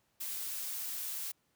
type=noise; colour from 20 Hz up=blue; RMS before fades=-39 dBFS; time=0.2-1.32 s; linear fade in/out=10 ms; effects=pink hiss -75 dBFS RMS until 1.55 s + high-pass 80 Hz 12 dB/octave